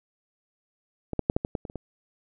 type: clicks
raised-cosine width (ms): 2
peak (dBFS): -17 / -10 / -7 / -9 / -14 / -14 / -23 / -28 / -20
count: 9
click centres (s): 1.133 / 1.193 / 1.299 / 1.365 / 1.449 / 1.552 / 1.652 / 1.699 / 1.757
effects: none